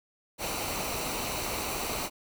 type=noise with comb filter; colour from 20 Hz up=pink; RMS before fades=-33 dBFS; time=0.38-2.1 s; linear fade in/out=50 ms; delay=0.59 ms; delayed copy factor=-0.55; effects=none